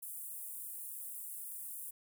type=high-pass noise; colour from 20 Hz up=pink; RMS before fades=-45 dBFS; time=0.02-1.91 s; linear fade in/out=10 ms; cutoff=8900 Hz; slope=48 dB/octave; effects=none